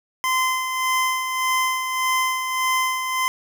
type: tone with tremolo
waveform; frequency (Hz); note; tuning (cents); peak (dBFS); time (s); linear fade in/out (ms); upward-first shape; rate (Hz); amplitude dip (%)
25% pulse; 1033; C6; -22; -14; 0.24-3.28; 0; sine; 1.7; 50
effects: none